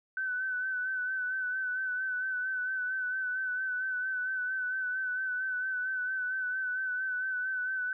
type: tone with vibrato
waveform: sine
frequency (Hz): 1514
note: F#6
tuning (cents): +39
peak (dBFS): -30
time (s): 0.17-7.93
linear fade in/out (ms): 2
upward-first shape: sine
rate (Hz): 4.4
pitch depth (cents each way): 36
effects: none